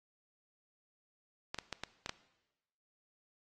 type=clicks; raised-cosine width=0.2 ms; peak=-20 dBFS; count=6; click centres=1.545 / 1.587 / 1.727 / 1.836 / 2.061 / 2.094 s; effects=noise-tail reverb RT60 1.0 s tail -18 dB re dry + AAC 32 kbps